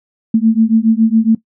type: beating tone pair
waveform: sine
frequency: 220 / 227.2 Hz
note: A3 / A#3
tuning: 0 / -44 cents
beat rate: 7.2 Hz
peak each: -11 dBFS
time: 0.34-1.35 s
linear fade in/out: 5 ms
effects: noise-tail reverb RT60 0.1 s tail -18 dB re dry